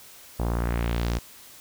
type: tone with low-pass filter sweep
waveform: sawtooth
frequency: 58.4 Hz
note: A#1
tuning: 4 cents sharp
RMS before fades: -26 dBFS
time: 0.39-1.19 s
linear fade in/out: 10 ms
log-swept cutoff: 810 to 6900 Hz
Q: 1.5
effects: white hiss -48 dBFS RMS until 1.6 s